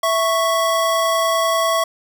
square tone pair together, 659.2 / 1108.7 Hz, E5 / C#6, 0 / 0 cents, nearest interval major sixth, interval 900 cents, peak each -19 dBFS, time 0.03-1.84 s, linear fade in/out 5 ms, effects none

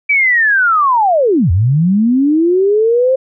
sine linear two-way sweep, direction down then up, 2324 to 80.2 to 533 Hz, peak -8 dBFS, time 0.09-3.16 s, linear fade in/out 10 ms, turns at 1.51 s, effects none

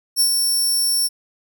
15% pulse tone with ADSR envelope, 5440 Hz, F8, 46 cents flat, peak -7 dBFS, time 0.16-1.09 s, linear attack 44 ms, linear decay 82 ms, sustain -4 dB, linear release 30 ms, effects none

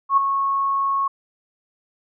sine tone with ADSR envelope, 1099 Hz, C#6, 15 cents flat, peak -10 dBFS, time 0.09-1.08 s, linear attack 84 ms, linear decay 5 ms, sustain -8 dB, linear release 7 ms, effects none

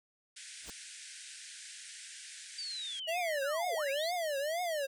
white band-pass noise, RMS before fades -49 dBFS, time 0.36-3 s, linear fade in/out 10 ms, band 1500 to 9700 Hz, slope 96 dB/octave
pink noise with exponential growth, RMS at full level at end -42 dBFS, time 0.61-0.7 s, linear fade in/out 0 ms, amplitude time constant 19 ms
sine linear two-way sweep, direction down then up, 4699 to 420.2 to 4699 Hz, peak -38 dBFS, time 2.58-4.11 s, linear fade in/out 5 ms, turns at 3.74 s
square tone with vibrato, 628 Hz, D#5, 16 cents sharp, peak -33 dBFS, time 3.07-4.87 s, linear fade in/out 20 ms, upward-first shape triangle, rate 2.1 Hz, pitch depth 270 cents each way
effects none

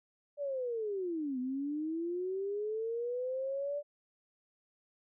sine linear two-way sweep, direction down then up, 587.3 to 248.5 to 587.3 Hz, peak -33 dBFS, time 0.37-3.83 s, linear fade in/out 50 ms, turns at 1.39 s, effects none

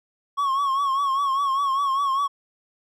triangle tone with vibrato, 1100 Hz, C#6, 14 cents flat, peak -18 dBFS, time 0.37-2.28 s, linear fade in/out 20 ms, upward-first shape triangle, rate 5 Hz, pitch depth 82 cents each way, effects none

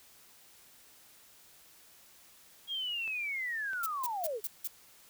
sine linear sweep, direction down, 3299 to 395.7 Hz, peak -33 dBFS, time 2.67-4.41 s, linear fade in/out 50 ms
clicks, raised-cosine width 0.3 ms, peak -33 dBFS, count 2, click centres 3.077 / 3.733 s
violet noise bursts, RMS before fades -35 dBFS, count 5, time 3.83-4.675 s, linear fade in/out 5 ms, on 33 ms, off 170 ms
effects white hiss -59 dBFS RMS until 5.09 s

